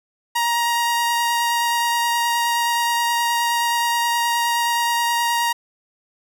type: tone with vibrato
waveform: sawtooth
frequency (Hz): 942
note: A#5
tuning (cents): +18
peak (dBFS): -14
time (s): 0.35-5.53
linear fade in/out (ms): 10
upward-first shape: triangle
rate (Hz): 9.5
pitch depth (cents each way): 13
effects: none